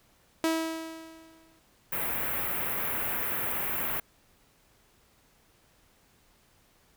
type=tone with exponential decay; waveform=sawtooth; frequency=324 Hz; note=E4; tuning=30 cents flat; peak=-19 dBFS; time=0.44-1.59 s; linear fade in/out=1 ms; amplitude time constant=250 ms
type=band-stop noise; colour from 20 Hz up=white; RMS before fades=-31 dBFS; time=1.92-4 s; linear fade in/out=5 ms; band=2400 to 13000 Hz; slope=24 dB/octave
effects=pink hiss -64 dBFS RMS until 6.96 s